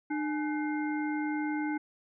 harmonic tone with a mistuned harmonic, 301.9 Hz, D4, 48 cents sharp, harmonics 1 / 3 / 5 / 7, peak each -30 / -38 / -41 / -42 dBFS, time 0.1-1.78 s, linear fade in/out 10 ms, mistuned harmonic 3, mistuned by -120 cents, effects none

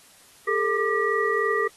sine tone cluster, 408.4 / 451.6 / 1192 / 1924 Hz, G#4 / A4 / D6 / B6, -29 / +45 / +25 / -46 cents, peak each -26 dBFS, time 0.47-1.68 s, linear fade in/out 10 ms, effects white hiss -53 dBFS RMS until 1.76 s + AAC 32 kbps

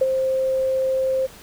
sine tone with ADSR envelope, 526 Hz, C5, 9 cents sharp, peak -12 dBFS, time 0.01-1.27 s, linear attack 7 ms, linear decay 31 ms, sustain -6 dB, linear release 18 ms, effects pink hiss -44 dBFS RMS until 1.42 s

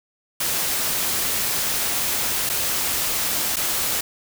white noise with dropouts, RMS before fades -23 dBFS, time 0.4-4.01 s, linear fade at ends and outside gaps 5 ms, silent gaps 2.493-2.497 / 3.56-3.566 s, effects none

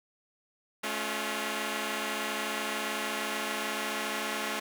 5% pulse chord, A augmented, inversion none, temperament equal with one note detuned, 214.9 / 277.2 / 349.2 Hz, A3 / C#4 / E#4, -41 / 0 / 0 cents, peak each -23 / -25 / -26 dBFS, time 0.83-4.6 s, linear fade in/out 10 ms, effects none

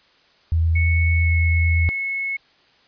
sine tone with vibrato, 82 Hz, E2, 9 cents flat, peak -15 dBFS, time 0.52-1.89 s, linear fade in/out 0 ms, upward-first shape triangle, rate 8.9 Hz, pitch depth 14 cents each way
sine tone with pitch glide, 2210 to 2191 Hz, C#7 to C#7, -6 to -21 cents, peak -22 dBFS, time 0.75-2.37 s, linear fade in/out 10 ms, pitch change -15 cents, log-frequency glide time 1.17-1.33 s
effects white hiss -56 dBFS RMS until 2.87 s + resampled to 11025 Hz

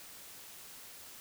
silence, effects white hiss -51 dBFS RMS until 1.2 s

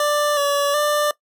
25% pulse tone with pitch steps, 590 / 570 / 593 Hz, D5 / C#5 / D5, +8 / +48 / +17 cents, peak -13 dBFS, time 0-1.11 s, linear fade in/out 2 ms, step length 370 ms, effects noise-tail reverb RT60 0.1 s tail -20 dB re dry

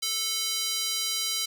square tone with high-pass filter, 440 Hz, A4, in tune, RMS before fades -29 dBFS, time 0.02-1.46 s, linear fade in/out 10 ms, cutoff 4000 Hz, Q 1.6, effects none

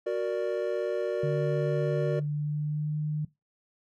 triangle chord, Gb augmented, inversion none, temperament equal, 370 / 466.2 / 587.3 Hz, Gb4 / Bb4 / D5, 0 / 0 / 0 cents, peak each -29 dBFS, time 0.06-2.2 s, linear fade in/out 10 ms
sine tone with pitch glide, 146.83 to 151.66 Hz, D3 to D#3, 0 to -44 cents, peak -27 dBFS, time 1.23-3.25 s, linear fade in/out 5 ms, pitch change +56 cents, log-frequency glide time 2.1-2.97 s
effects noise-tail reverb RT60 0.2 s tail -19 dB re dry

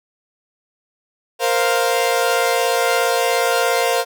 sawtooth chord, Bb suspended second, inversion none, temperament equal, 466.2 / 523.3 / 698.5 Hz, Bb4 / C5 / F5, 0 / 0 / 0 cents, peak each -16 dBFS, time 1.39-4.05 s, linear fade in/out 50 ms, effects none

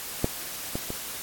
clicks, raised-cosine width 2 ms, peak -9 / -15 / -20 dBFS, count 3, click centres 0.244 / 0.755 / 0.904 s, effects white hiss -36 dBFS RMS until 1.22 s + AAC 64 kbps

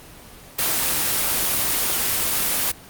white noise, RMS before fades -21 dBFS, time 0.58-2.72 s, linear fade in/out 10 ms, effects pink hiss -43 dBFS RMS until 2.89 s + Opus 24 kbps

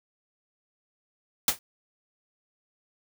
white noise with exponential decay, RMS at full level -17 dBFS, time 1.48-1.59 s, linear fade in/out 2 ms, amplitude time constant 22 ms, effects none

